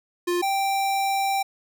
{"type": "tone pair in turn", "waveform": "square", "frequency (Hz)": [351.8, 783.9], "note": ["F4", "G5"], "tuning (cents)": [13, 0], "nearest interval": "octave + major second", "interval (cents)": 1387, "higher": "second", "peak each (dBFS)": -22, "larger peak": "neither", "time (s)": [[0.27, 0.42], [0.42, 1.43]], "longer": "second", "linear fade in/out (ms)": 10, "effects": []}